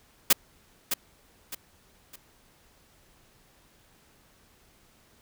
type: noise with echo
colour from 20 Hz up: white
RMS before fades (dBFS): -18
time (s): 0.3-0.33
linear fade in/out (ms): 5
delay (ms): 610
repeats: 3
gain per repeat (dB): -9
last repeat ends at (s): 2.16
effects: pink hiss -61 dBFS RMS until 5.21 s